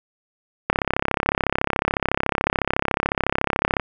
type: click train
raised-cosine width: 0.5 ms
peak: -3 dBFS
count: 106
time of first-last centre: 0.7-3.797 s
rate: 33.9 Hz
effects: none